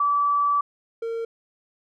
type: tone pair in turn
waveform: sine / triangle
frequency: 1154 / 458 Hz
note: D6 / A#4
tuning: -31 / -31 cents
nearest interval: octave + major third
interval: 1600 cents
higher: first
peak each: -18 / -24 dBFS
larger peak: first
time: 0-0.61 / 1.02-1.25 s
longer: first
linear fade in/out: 5 ms
effects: none